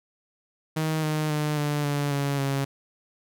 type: tone with pitch steps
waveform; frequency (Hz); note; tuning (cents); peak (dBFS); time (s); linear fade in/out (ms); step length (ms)
sawtooth; 157.3 / 153.88 / 150.54 / 147.28 / 144.08 / 140.95 / 137.89; D#3 / D#3 / D3 / D3 / D3 / C#3 / C#3; +19 / -19 / +43 / +5 / -33 / +29 / -9; -20; 0.76-2.65; 10; 270
effects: none